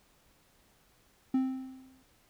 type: tone with exponential decay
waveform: triangle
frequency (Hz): 261.6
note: C4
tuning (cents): 0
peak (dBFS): -21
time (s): 1.34-2.03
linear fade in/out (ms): 5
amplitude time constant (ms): 150
effects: pink hiss -66 dBFS RMS until 2.29 s